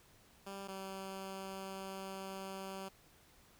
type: tone pair in turn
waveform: 10% pulse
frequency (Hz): 196.4 / 192.47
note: G3 / G3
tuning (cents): +4 / -31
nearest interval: unison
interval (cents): 35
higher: first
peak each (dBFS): -36 / -35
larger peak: second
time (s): 0.46-0.68 / 0.68-2.89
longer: second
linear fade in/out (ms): 10
effects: pink hiss -65 dBFS RMS until 3.59 s